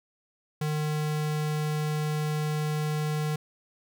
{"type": "tone", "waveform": "square", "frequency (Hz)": 152.1, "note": "D#3", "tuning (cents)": -39, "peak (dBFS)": -27, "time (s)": [0.61, 3.36], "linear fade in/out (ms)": 5, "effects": []}